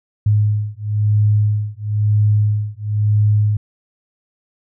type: beating tone pair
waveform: sine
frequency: 104.7 / 105.7 Hz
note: G#2 / G#2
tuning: +15 / +31 cents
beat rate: 1 Hz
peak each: -16 dBFS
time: 0.26-3.57 s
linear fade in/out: 5 ms
effects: none